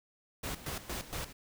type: noise with tremolo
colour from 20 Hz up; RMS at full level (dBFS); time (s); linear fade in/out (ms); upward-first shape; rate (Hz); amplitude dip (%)
pink; -38; 0.43-1.33; 10; square; 4.3; 75
effects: none